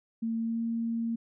sine tone with pitch glide, 227.1 to 229.9 Hz, A#3 to A#3, -45 to -24 cents, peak -28 dBFS, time 0.22-1.16 s, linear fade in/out 10 ms, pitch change +21 cents, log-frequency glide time 0.4-0.61 s, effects none

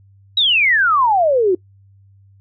sine exponential sweep, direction down, 3927 to 349.2 Hz, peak -11 dBFS, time 0.37-1.55 s, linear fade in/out 5 ms, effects noise-tail reverb RT60 0.1 s tail -22 dB re dry + added 98 Hz sine -46 dBFS peak until 2.4 s

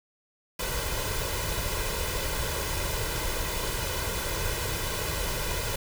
pink noise with comb filter, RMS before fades -30 dBFS, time 0.59-5.76 s, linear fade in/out 5 ms, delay 2 ms, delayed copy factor +0.65, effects none

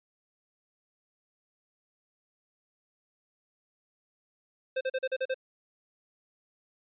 square tone bursts, 522 Hz, C5, 4 cents flat, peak -28 dBFS, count 7, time 4.76-5.344 s, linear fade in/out 10 ms, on 50 ms, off 39 ms, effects resampled to 8000 Hz

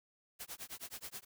white noise with tremolo, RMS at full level -44 dBFS, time 0.39-1.25 s, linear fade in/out 20 ms, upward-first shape sine, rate 9.4 Hz, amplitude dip 100%, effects none

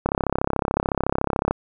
click train, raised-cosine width 1 ms, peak -6 dBFS, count 50, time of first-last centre 0.06-1.51 s, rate 33.8 Hz, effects none

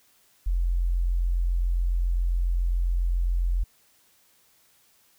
sine tone, 43.65 Hz, F1, in tune, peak -21 dBFS, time 0.46-3.64 s, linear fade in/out 10 ms, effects white hiss -62 dBFS RMS until 5.18 s

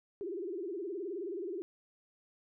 sine tone with vibrato, 370 Hz, F#4, in tune, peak -36 dBFS, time 0.21-1.62 s, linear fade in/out 0 ms, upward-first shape sine, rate 19 Hz, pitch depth 200 cents each way, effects none

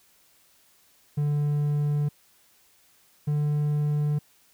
triangle tone pair in turn, 146.83 / 148.19 Hz, D3 / D3, 0 / +16 cents, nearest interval unison, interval 16 cents, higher second, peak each -20 dBFS, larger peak neither, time 1.17-2.09 / 3.27-4.19 s, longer neither, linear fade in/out 10 ms, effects white hiss -61 dBFS RMS until 4.53 s

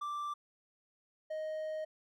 triangle tone pair in turn, 1174.7 / 623.9 Hz, D6 / D#5, 0 / +5 cents, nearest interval major seventh, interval 1095 cents, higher first, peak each -34 / -34 dBFS, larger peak neither, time 0.01-0.34 / 1.3-1.85 s, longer second, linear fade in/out 10 ms, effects none

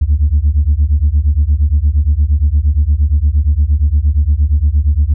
sine beating tone pair, 69.4 / 78 Hz, C#2 / D#2, +3 / +5 cents, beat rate 8.6 Hz, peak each -10 dBFS, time 0.01-5.14 s, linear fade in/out 10 ms, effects tanh soft clip ceiling -4 dBFS

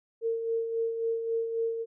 sine tone with tremolo, 456.4 Hz, A#4, 37 cents flat, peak -25 dBFS, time 0.21-1.86 s, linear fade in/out 50 ms, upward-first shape sine, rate 3.7 Hz, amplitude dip 50%, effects none

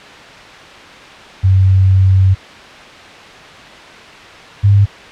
sine tone pair in turn, 95 / 100.65 Hz, F#2 / G2, +46 / +46 cents, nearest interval minor second, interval 100 cents, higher second, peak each -6 / -5 dBFS, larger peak second, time 1.43-2.35 / 4.63-4.86 s, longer first, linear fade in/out 20 ms, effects white hiss -34 dBFS RMS until 5.11 s + low-pass 3000 Hz 12 dB/octave

